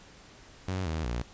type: tone with pitch steps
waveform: sawtooth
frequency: 93.4 / 79.7 / 59.5 Hz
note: F#2 / D#2 / A#1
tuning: +17 / +42 / +36 cents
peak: -26 dBFS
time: 0.68-1.22 s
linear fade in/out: 5 ms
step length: 180 ms
effects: pink hiss -53 dBFS RMS until 1.33 s + resampled to 16000 Hz